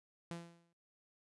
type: tone with exponential decay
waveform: sawtooth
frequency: 169.9 Hz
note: F3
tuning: 47 cents flat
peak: -36 dBFS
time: 0.31-0.73 s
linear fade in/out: 0 ms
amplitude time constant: 90 ms
effects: noise-tail reverb RT60 0.3 s tail -22 dB re dry + resampled to 24000 Hz